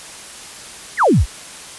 sine exponential sweep, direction down, 2281 to 40.86 Hz, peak -9 dBFS, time 0.97-1.26 s, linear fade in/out 50 ms, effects white hiss -35 dBFS RMS until 1.78 s + resampled to 24000 Hz

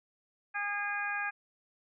harmonic tone with a mistuned harmonic, 408.1 Hz, G#4, 30 cents flat, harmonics 2 / 3 / 4 / 5 / 6, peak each -39 / -41 / -34 / -44 / -39 dBFS, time 0.54-1.31 s, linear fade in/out 20 ms, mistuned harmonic 5, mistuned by +25 cents, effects none

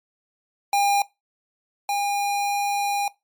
square tone pair in turn, 806 / 809.9 Hz, G5 / G#5, +48 / -44 cents, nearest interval unison, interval 8 cents, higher second, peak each -18 / -22 dBFS, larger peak first, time 0.73-1.02 / 1.89-3.08 s, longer second, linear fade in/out 2 ms, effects noise-tail reverb RT60 0.2 s tail -20 dB re dry + MP3 96 kbps

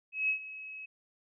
sine tone with ADSR envelope, 2565 Hz, E7, 48 cents flat, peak -25 dBFS, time 0.12-0.86 s, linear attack 170 ms, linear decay 95 ms, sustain -16 dB, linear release 10 ms, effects none

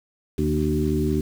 harmonic tone with a mistuned harmonic, 76 Hz, D#2, 40 cents flat, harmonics 1 / 2 / 3 / 4 / 5, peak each -26 / -26 / -26 / -26 / -26 dBFS, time 0.38-1.21 s, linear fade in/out 5 ms, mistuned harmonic 3, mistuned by +30 cents, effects 7-bit

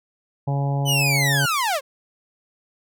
harmonic tone, 140 Hz, C#3, 18 cents sharp, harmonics 1 / 2 / 3 / 4 / 5 / 6 / 7, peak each -20 / -34 / -36 / -33 / -34 / -32 / -42 dBFS, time 0.47-1.46 s, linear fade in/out 10 ms
sawtooth linear sweep, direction down, 3044 to 505 Hz, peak -16 dBFS, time 0.85-1.81 s, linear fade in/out 50 ms
effects none

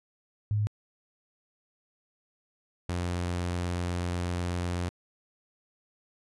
sine / sawtooth tone pair in turn, 105 / 88.12 Hz, G#2 / F2, +19 / +16 cents, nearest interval minor third, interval 303 cents, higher first, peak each -24 / -25 dBFS, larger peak first, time 0.51-0.67 / 2.89-4.89 s, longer second, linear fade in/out 0 ms, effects resampled to 24000 Hz

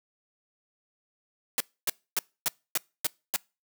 white noise bursts, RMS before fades -26 dBFS, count 7, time 1.58-3.361 s, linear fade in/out 0 ms, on 23 ms, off 270 ms, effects noise-tail reverb RT60 0.3 s tail -26 dB re dry + high-pass 150 Hz 12 dB/octave

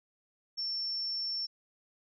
sine tone, 5420 Hz, E8, 47 cents sharp, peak -32 dBFS, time 0.57-1.47 s, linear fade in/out 20 ms, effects none

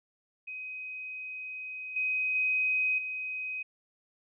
sine tone with level steps, 2518 Hz, D#7, 20 cents sharp, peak -37 / -27 / -25 / -33 dBFS, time 0.47-3.63 s, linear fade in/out 10 ms, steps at 1.96 / 2.35 / 2.98 s, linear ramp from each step 5 ms, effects none

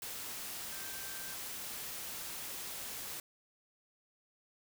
sine tone in noise, 1565 Hz, G6, 3 cents flat, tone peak -51 dBFS, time 0.72-1.34 s, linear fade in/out 2 ms, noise white, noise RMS -43 dBFS, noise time 0.02-3.2 s, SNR -11 dB, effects none

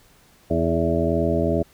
harmonic tone with a mistuned harmonic, 82.41 Hz, E2, in tune, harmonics 1 / 2 / 3 / 4 / 5 / 7 / 8, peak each -26 / -26 / -26 / -26 / -26 / -26 / -26 dBFS, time 0.5-1.63 s, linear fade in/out 10 ms, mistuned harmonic 5, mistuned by +27 cents, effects pink hiss -55 dBFS RMS until 1.73 s

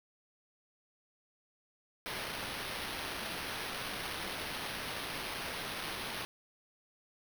white noise with sample-and-hold, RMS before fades -40 dBFS, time 2.06-6.25 s, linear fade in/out 0 ms, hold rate 7350 Hz, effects none

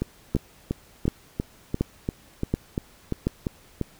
two click trains, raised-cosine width 3 ms, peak -12 / -9 dBFS, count 12 / 5, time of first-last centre 0.02-3.813 / 0.35-3.27 s, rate 2.9 / 1.37 Hz, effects pink hiss -54 dBFS RMS until 3.99 s

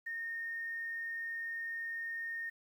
sine tone with quantisation, 1838 Hz, A#6, 25 cents flat, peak -37 dBFS, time 0.06-2.5 s, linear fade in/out 10 ms, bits 11, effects none

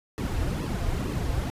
brown noise with flanger, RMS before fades -28 dBFS, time 0.18-1.5 s, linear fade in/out 0 ms, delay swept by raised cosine 1.3 to 5.3 ms, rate 2.2 Hz, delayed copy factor -1, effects resampled to 32000 Hz

